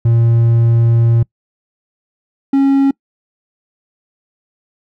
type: tone pair in turn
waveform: triangle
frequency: 116.2 / 274.1 Hz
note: A#2 / C#4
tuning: -5 / -19 cents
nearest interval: octave + minor third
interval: 1486 cents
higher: second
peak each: -6 dBFS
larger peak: neither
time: 0.05-1.23 / 2.53-2.91 s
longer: first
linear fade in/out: 5 ms
effects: noise-tail reverb RT60 0.1 s tail -25 dB re dry